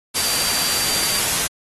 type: tone in noise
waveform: sine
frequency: 4699 Hz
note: D8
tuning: in tune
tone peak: -25 dBFS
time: 0.15-1.2 s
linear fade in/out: 20 ms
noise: white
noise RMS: -20 dBFS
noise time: 0.14-1.48 s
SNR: -8 dB
effects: AAC 32 kbps